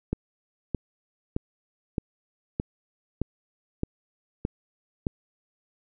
click train, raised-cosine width 3 ms, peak -13 dBFS, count 9, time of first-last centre 0.13-5.068 s, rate 1.62 Hz, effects none

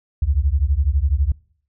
sine beating tone pair, 65.1 / 77.1 Hz, C2 / D#2, -8 / -15 cents, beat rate 12 Hz, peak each -18 dBFS, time 0.22-1.32 s, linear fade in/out 5 ms, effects noise-tail reverb RT60 0.6 s tail -24 dB re dry

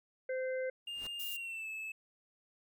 harmonic tone, 517 Hz, C5, 21 cents flat, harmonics 1 / 3 / 4, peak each -34 / -46 / -47 dBFS, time 0.29-0.7 s, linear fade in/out 5 ms
pink noise with exponential growth, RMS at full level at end -46 dBFS, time 0.86-1.07 s, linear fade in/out 5 ms, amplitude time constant 44 ms
triangle tone with pitch glide, 2813 to 2610 Hz, F7 to E7, +12 to -18 cents, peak -38 dBFS, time 0.87-1.92 s, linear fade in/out 5 ms, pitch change -130 cents, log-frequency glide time 1.3-1.68 s
violet noise, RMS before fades -43 dBFS, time 1.19-1.37 s, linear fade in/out 10 ms
effects none

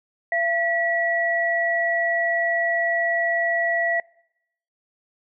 sine tone pair together, 679 / 1938.9 Hz, F5 / B6, -49 / -32 cents, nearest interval octave + tritone, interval 1817 cents, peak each -23 / -22 dBFS, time 0.32-4 s, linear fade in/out 2 ms, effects noise-tail reverb RT60 0.8 s tail -23 dB re dry

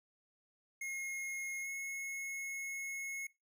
square tone with pitch glide, 2154 to 2177 Hz, C7 to C#7, +50 to -32 cents, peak -40 dBFS, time 0.81-3.27 s, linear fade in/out 5 ms, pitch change +18 cents, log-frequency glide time 1.62-1.68 s, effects noise-tail reverb RT60 0.2 s tail -19 dB re dry

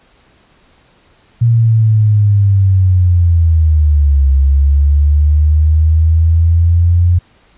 sine linear two-way sweep, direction down then up, 118.1 to 67.6 to 88.2 Hz, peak -6 dBFS, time 1.41-7.19 s, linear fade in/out 10 ms, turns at 4.3 s, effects pink hiss -50 dBFS RMS until 7.57 s + resampled to 8000 Hz

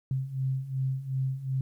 sine beating tone pair, 130.81 / 133.51 Hz, C3 / C3, 0 / +35 cents, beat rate 2.7 Hz, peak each -33 / -29 dBFS, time 0.11-1.61 s, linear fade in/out 2 ms, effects 11-bit

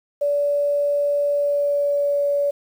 sine tone with pitch glide, 576 to 571 Hz, D5 to D5, -34 to -49 cents, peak -17 dBFS, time 0.21-2.51 s, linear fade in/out 10 ms, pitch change -15 cents, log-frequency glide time 1.31-2.28 s, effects 8-bit

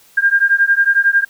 sine beating tone pair, 1600 / 1611 Hz, G6 / G6, +35 / +47 cents, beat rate 11 Hz, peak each -13 dBFS, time 0.17-1.25 s, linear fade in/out 10 ms, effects white hiss -49 dBFS RMS until 1.29 s

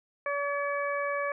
harmonic tone, 570 Hz, C#5, 48 cents sharp, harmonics 1 / 2 / 3 / 4, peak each -31 / -33 / -35 / -38 dBFS, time 0.26-1.32 s, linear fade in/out 2 ms, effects none

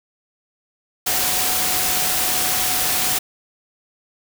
sine tone in noise, 740 Hz, F#5, in tune, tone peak -31 dBFS, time 1.06-3.19 s, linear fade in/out 10 ms, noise white, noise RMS -20 dBFS, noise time 1.06-3.19 s, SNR -14 dB, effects none

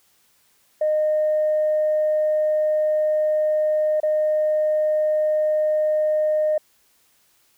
sine tone with dropouts, 614 Hz, D#5, 23 cents flat, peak -16 dBFS, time 0.81-6.58 s, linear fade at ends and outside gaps 5 ms, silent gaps 4.002-4.031 s, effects tanh soft clip ceiling -13 dBFS + white hiss -61 dBFS RMS until 7.57 s

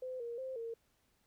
sine tone with pitch steps, 512 / 470.4 / 523 / 459.2 Hz, C5 / A#4 / C5 / A#4, -38 / +16 / -1 / -26 cents, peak -39 dBFS, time 0.02-0.74 s, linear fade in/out 5 ms, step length 180 ms, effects pink hiss -75 dBFS RMS until 1.26 s

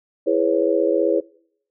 sine chord, C# minor seventh, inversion first, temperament just, 332.6 / 415.8 / 498.9 / 554.4 Hz, E4 / G#4 / B4 / C#5, +16 / +2 / +17 / 0 cents, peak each -21 dBFS, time 0.26-1.21 s, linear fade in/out 20 ms, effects noise-tail reverb RT60 0.7 s tail -24 dB re dry

